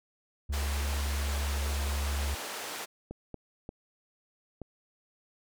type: tone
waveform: triangle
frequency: 70.7 Hz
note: C#2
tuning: 35 cents sharp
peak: -27 dBFS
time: 0.49-2.35 s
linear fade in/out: 10 ms
type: band-pass noise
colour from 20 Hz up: pink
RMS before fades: -39 dBFS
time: 0.52-2.86 s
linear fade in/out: 20 ms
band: 450 to 13000 Hz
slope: 12 dB/octave
type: clicks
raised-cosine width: 2 ms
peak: -26 dBFS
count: 4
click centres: 3.11 / 3.343 / 3.691 / 4.617 s
effects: none